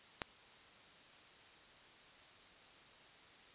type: click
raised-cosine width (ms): 0.3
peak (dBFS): -21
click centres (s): 0.218
effects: white hiss -60 dBFS RMS until 3.54 s + resampled to 8000 Hz